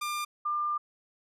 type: tone pair in turn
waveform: sawtooth / sine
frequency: 1197 / 1197 Hz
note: D6 / D6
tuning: +33 / +33 cents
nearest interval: unison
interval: 0 cents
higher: neither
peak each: -27 dBFS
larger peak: neither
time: 0.01-0.25 / 0.45-0.78 s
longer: second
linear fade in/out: 10 ms
effects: resampled to 32000 Hz